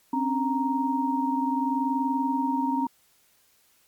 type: tone cluster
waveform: sine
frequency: 263.6 / 284.3 / 933 Hz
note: C4 / C#4 / A#5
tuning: +13 / +44 / +1 cents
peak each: -26 / -31 / -26 dBFS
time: 0.13-2.87 s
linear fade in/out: 5 ms
effects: white hiss -63 dBFS RMS until 3.87 s + MP3 96 kbps